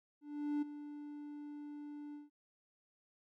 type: tone with ADSR envelope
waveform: triangle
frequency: 293.7 Hz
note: D4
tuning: in tune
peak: -30 dBFS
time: 0.21-2.3 s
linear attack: 410 ms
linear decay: 13 ms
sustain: -13 dB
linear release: 160 ms
effects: none